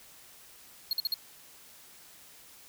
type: tone bursts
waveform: square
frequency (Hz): 4300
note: C8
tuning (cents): +47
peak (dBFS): -27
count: 4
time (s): 0.91-1.141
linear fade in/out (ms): 2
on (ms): 21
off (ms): 49
effects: white hiss -54 dBFS RMS until 2.68 s